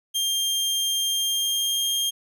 sawtooth tone with pitch glide, 3195 to 3214 Hz, G7 to G7, +32 to +43 cents, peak -19 dBFS, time 0.14-2.11 s, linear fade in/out 20 ms, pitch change +11 cents, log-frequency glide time 1.06-1.87 s, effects none

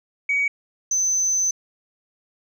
sine tone pair in turn, 2258 / 6123 Hz, C#7 / G8, +31 / -42 cents, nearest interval octave + perfect fourth, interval 1727 cents, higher second, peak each -17 dBFS, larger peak neither, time 0.29-0.48 / 0.91-1.51 s, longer second, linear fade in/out 5 ms, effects tanh soft clip ceiling -14 dBFS

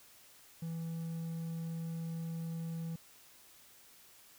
triangle tone, 164.81 Hz, E3, in tune, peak -35 dBFS, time 0.62-2.96 s, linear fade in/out 5 ms, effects white hiss -60 dBFS RMS until 4.38 s

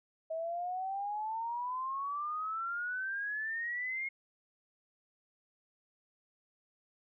sine exponential sweep, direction up, 637 to 2163 Hz, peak -34 dBFS, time 0.3-4.09 s, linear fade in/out 10 ms, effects none

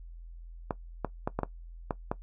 clicks, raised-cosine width 1 ms, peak -15 dBFS, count 7, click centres 0.708 / 1.047 / 1.275 / 1.39 / 1.433 / 1.908 / 2.115 s, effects noise-tail reverb RT60 0.1 s tail -17 dB re dry + added 42 Hz sine -43 dBFS peak until 2.22 s

